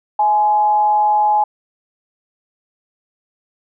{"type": "tone with frequency modulation", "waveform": "sine", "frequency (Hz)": 841, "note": "G#5", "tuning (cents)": 22, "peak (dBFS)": -11, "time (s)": [0.19, 1.44], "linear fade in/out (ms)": 5, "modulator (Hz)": 187, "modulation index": 0.27, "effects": []}